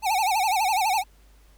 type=tone with vibrato; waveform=square; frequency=810 Hz; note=G#5; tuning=43 cents flat; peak=-21 dBFS; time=0.02-1.04 s; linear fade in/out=50 ms; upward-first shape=sine; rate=12 Hz; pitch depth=180 cents each way; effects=added 50 Hz sine -52 dBFS peak until 1.57 s + pink hiss -61 dBFS RMS until 1.57 s